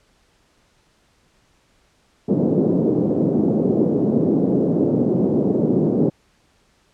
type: band-pass noise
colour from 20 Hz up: pink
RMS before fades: -18 dBFS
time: 2.28-6.1 s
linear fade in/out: 10 ms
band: 170 to 450 Hz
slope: 24 dB/octave
effects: pink hiss -60 dBFS RMS until 6.93 s + low-pass 8000 Hz 12 dB/octave